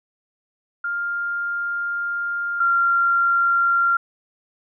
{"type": "tone pair in turn", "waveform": "sine", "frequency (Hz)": [1401, 1382.5], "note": ["F6", "F6"], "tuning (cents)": [5, -18], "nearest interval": "unison", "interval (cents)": 23, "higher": "first", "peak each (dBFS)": [-22, -15], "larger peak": "second", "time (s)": [[0.84, 2.6], [2.6, 3.97]], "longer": "first", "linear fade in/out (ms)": 5, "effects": []}